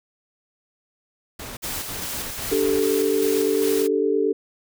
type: noise bursts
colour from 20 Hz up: pink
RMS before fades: -35 dBFS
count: 6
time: 1.39-2.8 s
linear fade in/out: 5 ms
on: 180 ms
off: 66 ms
type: noise with tremolo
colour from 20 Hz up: white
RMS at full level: -30 dBFS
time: 1.62-3.88 s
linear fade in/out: 20 ms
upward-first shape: square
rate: 2.5 Hz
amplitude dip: 30%
type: chord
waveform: sine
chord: D suspended fourth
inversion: none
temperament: just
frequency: 293.7 / 391.6 / 440.5 Hz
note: D4 / G4 / A4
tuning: 0 / -2 / +2 cents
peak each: -25 / -22 / -21 dBFS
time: 2.51-4.33 s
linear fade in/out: 10 ms
effects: none